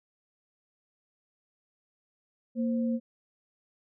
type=tone pair together; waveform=sine; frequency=233.1 / 523.3 Hz; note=A#3 / C5; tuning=0 / 0 cents; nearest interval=octave + major second; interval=1400 cents; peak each=-26 / -36 dBFS; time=2.55-3 s; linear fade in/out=50 ms; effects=none

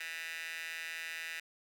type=tone with high-pass filter; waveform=15% pulse; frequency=164.1 Hz; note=E3; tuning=8 cents flat; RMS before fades=-42 dBFS; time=0-1.4 s; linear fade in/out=5 ms; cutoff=2100 Hz; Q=6.5; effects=none

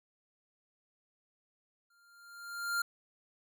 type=tone with exponential growth; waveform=square; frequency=1396.9 Hz; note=F6; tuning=in tune; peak=-29 dBFS; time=1.9-2.82 s; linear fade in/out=5 ms; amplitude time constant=200 ms; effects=none

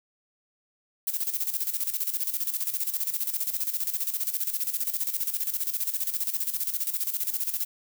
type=noise with tremolo; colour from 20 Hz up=violet; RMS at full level=-27 dBFS; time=1.07-7.65 s; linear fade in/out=5 ms; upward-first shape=square; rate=15 Hz; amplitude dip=70%; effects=none

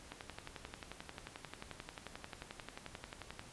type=click train; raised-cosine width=0.3 ms; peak=-28 dBFS; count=38; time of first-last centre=0.12-3.394 s; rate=11.3 Hz; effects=pink hiss -56 dBFS RMS until 3.52 s + resampled to 24000 Hz

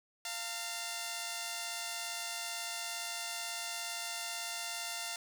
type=tone pair together; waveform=5% pulse; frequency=694.7 / 907 Hz; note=F5 / A#5; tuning=-9 / -48 cents; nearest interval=perfect fourth; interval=461 cents; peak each=-28 / -30 dBFS; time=0.25-5.16 s; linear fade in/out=2 ms; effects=none

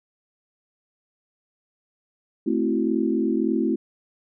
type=chord; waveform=sine; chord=F# half-diminished seventh; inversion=first; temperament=equal with one note detuned; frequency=220 / 261.6 / 329.6 / 373.2 Hz; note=A3 / C4 / E4 / F#4; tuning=0 / 0 / 0 / +15 cents; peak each=-25 / -25 / -24 / -28 dBFS; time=2.46-3.76 s; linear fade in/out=10 ms; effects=none

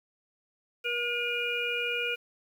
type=harmonic tone with a mistuned harmonic; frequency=478 Hz; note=A#4; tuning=43 cents sharp; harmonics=1 / 3 / 5 / 6; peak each=-35 / -35 / -31 / -35 dBFS; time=0.84-2.16 s; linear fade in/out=20 ms; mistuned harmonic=5; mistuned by=+26 cents; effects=9-bit

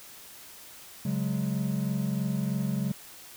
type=chord; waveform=triangle; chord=C# suspended fourth; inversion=none; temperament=just; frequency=138.59 / 184.79 / 207.9 Hz; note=C#3 / F#3 / G#3; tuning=0 / -2 / +2 cents; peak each=-29 dBFS; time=1.05-2.92 s; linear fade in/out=5 ms; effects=white hiss -48 dBFS RMS until 3.36 s

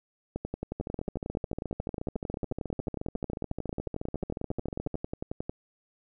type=two click trains; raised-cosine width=2 ms; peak=-20 / -19 dBFS; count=59 / 58; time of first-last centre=0.8-4.943 / 0.36-5.495 s; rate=14 / 11.1 Hz; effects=none

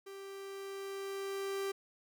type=tone with level ramp; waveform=45% pulse; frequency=392 Hz; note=G4; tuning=in tune; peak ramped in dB=-46 to -34 dBFS; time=0.06-1.72 s; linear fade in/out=10 ms; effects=none

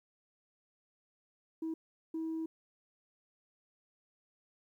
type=tone bursts at uneven times; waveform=sine; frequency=322.6 Hz; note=E4; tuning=37 cents flat; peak=-33 dBFS; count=2; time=1.62-1.74 / 2.14-2.46 s; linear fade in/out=5 ms; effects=tanh soft clip ceiling -32 dBFS + 12-bit

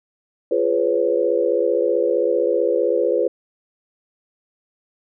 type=chord; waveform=sine; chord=C# dominant seventh; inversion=first; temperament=just; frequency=346.5 / 415.8 / 498.9 / 554.4 Hz; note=E#4 / G#4 / B4 / C#5; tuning=-14 / +2 / +17 / 0 cents; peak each=-23 / -22 / -19 / -23 dBFS; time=0.51-3.28 s; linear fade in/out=5 ms; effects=none

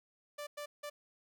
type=tone bursts at uneven times; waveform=sawtooth; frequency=587.3 Hz; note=D5; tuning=in tune; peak=-37 dBFS; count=3; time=0.38-0.47 / 0.57-0.66 / 0.83-0.9 s; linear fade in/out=10 ms; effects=none

